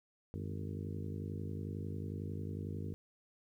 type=harmonic tone with a mistuned harmonic; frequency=51.1 Hz; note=G#1; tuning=27 cents flat; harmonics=2 / 3 / 4 / 5 / 6 / 7 / 8 / 9; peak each=-41 / -45 / -47 / -49 / -51 / -52 / -53 / -54 dBFS; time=0.34-2.94 s; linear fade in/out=0 ms; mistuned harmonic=2; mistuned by=-150 cents; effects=12-bit